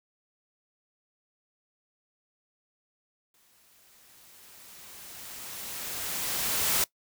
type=noise with exponential growth; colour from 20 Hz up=white; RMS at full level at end=-25 dBFS; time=3.34-6.84 s; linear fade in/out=2 ms; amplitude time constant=760 ms; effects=noise-tail reverb RT60 0.1 s tail -21 dB re dry